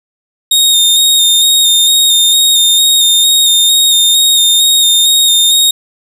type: tone with vibrato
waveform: sawtooth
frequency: 3693 Hz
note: A#7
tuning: 17 cents flat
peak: -3 dBFS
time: 0.51-5.71 s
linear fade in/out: 5 ms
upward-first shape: square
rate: 2.2 Hz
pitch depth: 23 cents each way
effects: none